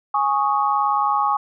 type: chord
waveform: sine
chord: Ab suspended fourth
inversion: none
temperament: just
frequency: 830.6 / 1107.5 / 1245.9 Hz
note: Ab5 / Db6 / Eb6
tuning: 0 / -2 / +2 cents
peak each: -20 / -20 / -24 dBFS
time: 0.14-1.37 s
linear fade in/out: 5 ms
effects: none